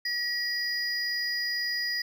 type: tone pair together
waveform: triangle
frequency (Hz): 1913 / 4919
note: A#6 / D#8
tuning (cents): +44 / -21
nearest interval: octave + major third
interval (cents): 1635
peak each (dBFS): -29 / -29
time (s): 0.05-2.02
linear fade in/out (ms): 5
effects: none